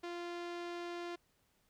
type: tone with low-pass filter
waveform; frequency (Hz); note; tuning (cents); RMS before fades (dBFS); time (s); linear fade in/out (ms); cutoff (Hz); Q
sawtooth; 347.1; F4; -11; -43; 0.03-1.16; 10; 4500; 0.85
effects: pink hiss -75 dBFS RMS until 1.69 s